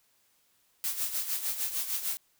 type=noise with tremolo; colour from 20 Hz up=blue; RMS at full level=-30 dBFS; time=0.84-2.17 s; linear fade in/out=0 ms; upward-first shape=sine; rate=6.6 Hz; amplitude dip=65%; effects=white hiss -69 dBFS RMS until 2.39 s